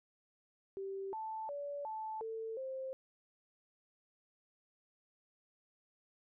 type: tone with pitch steps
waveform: sine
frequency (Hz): 389.1 / 879 / 573 / 874 / 447 / 527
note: G4 / A5 / D5 / A5 / A4 / C5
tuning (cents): -13 / -2 / -43 / -12 / +27 / +12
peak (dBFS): -39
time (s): 0.77-2.93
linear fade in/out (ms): 0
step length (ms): 360
effects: none